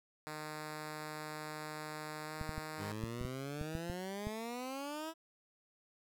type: tone with pitch glide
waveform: 5% pulse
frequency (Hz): 153.3 to 155.35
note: D#3 to D#3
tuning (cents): -25 to -2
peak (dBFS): -31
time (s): 0.27-2.92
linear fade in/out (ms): 0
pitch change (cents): +23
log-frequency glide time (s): 2.25-2.34
type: clicks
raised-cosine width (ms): 5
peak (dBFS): -28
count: 10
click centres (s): 2.413 / 2.493 / 2.58 / 3.038 / 3.213 / 3.25 / 3.613 / 3.752 / 3.899 / 4.27
type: exponential sweep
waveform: 15% pulse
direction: up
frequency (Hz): 98 to 329.6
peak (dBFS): -34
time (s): 2.77-5.14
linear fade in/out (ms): 50
effects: none